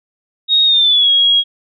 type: tone with pitch glide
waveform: sine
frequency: 3746 to 3299 Hz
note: A#7 to G#7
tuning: +8 to -12 cents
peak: -8 dBFS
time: 0.48-1.44 s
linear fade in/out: 50 ms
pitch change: -220 cents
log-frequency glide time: 0.65-1.1 s
effects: none